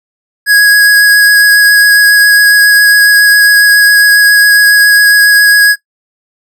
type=tone with vibrato; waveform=square; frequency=1661.2 Hz; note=G#6; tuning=in tune; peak=-3 dBFS; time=0.46-5.76 s; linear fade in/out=50 ms; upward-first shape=sine; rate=7.3 Hz; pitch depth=10 cents each way; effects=noise-tail reverb RT60 0.1 s tail -19 dB re dry